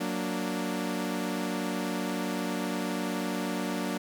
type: chord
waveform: sawtooth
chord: Gb augmented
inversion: none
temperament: equal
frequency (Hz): 185 / 233.1 / 293.7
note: Gb3 / Bb3 / D4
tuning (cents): 0 / 0 / 0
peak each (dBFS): -30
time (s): 0-3.98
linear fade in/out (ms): 10
effects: none